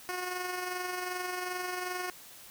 10% pulse tone with amplitude modulation, 362.6 Hz, F#4, 35 cents flat, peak -24 dBFS, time 0.09-2.1 s, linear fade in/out 0 ms, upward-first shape sine, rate 22.6 Hz, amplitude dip 40%, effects white hiss -51 dBFS RMS until 2.5 s

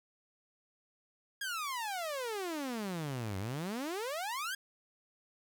sawtooth exponential two-way sweep, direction down then up, 1661.2 to 92.5 to 1661.2 Hz, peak -32 dBFS, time 1.41-4.55 s, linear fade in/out 5 ms, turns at 3.38 s, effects 10-bit

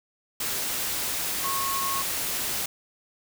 sine tone in noise, 1092 Hz, C#6, 26 cents flat, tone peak -28 dBFS, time 1.44-2.02 s, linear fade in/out 5 ms, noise white, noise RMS -29 dBFS, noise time 0.4-2.66 s, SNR -2 dB, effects none

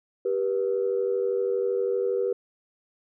sine tone pair together, 392 / 484.6 Hz, G4 / B4, 0 / -33 cents, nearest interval major third, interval 367 cents, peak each -25 dBFS, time 0.25-2.33 s, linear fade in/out 5 ms, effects tanh soft clip ceiling -15 dBFS

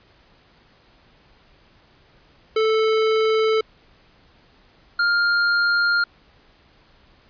square tone pair in turn, 439.2 / 1404.5 Hz, A4 / F6, -3 / +9 cents, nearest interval octave + minor sixth, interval 2012 cents, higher second, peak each -17 dBFS, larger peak neither, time 2.56-3.61 / 4.99-6.04 s, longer neither, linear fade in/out 5 ms, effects pink hiss -55 dBFS RMS until 7.29 s + resampled to 11025 Hz

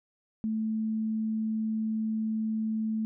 sine tone, 219.4 Hz, A3, 5 cents flat, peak -27 dBFS, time 0.44-3.05 s, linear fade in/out 0 ms, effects none

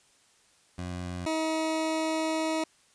20% pulse tone pair in turn, 89.3 / 318.2 Hz, F2 / D#4, +39 / +39 cents, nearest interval octave + minor seventh, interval 2200 cents, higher second, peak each -29 / -22 dBFS, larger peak second, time 0.78-1.26 / 1.26-2.64 s, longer second, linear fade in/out 5 ms, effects white hiss -63 dBFS RMS until 2.94 s + resampled to 22050 Hz

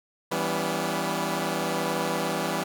10% pulse chord, C# half-diminished seventh, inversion first, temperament equal with one note detuned, 164.81 / 196 / 246.9 / 283.7 Hz, E3 / G3 / B3 / C#4, 0 / 0 / 0 / +40 cents, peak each -22 / -22 / -25 / -25 dBFS, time 0.31-2.64 s, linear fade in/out 10 ms, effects none

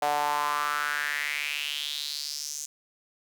sawtooth tone with high-pass filter sweep, 146.83 Hz, D3, in tune, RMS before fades -30 dBFS, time 0.02-2.66 s, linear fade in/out 5 ms, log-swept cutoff 700 to 6700 Hz, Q 4.7, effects none

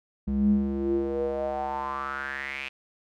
square tone with band-pass filter sweep, 68.4 Hz, C#2, 23 cents flat, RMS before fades -28 dBFS, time 0.27-2.69 s, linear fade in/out 10 ms, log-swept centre 160 to 2600 Hz, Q 6.4, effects none

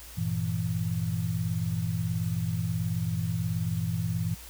sine chord, E diminished, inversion first, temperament equal, 98 / 116.54 / 164.81 Hz, G2 / Bb2 / E3, 0 / 0 / 0 cents, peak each -32 / -31 / -30 dBFS, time 0.17-4.35 s, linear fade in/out 10 ms, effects added 58 Hz sine -47 dBFS peak until 4.49 s + white hiss -47 dBFS RMS until 4.49 s

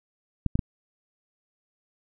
clicks, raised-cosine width 5 ms, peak -11 dBFS, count 3, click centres 0.463 / 0.555 / 0.592 s, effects none

